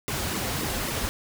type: noise with flanger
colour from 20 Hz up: pink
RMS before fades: -29 dBFS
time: 0.08-1.09 s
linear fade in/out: 0 ms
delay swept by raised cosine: 1.2 to 6.8 ms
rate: 3.7 Hz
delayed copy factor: -0.95
effects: none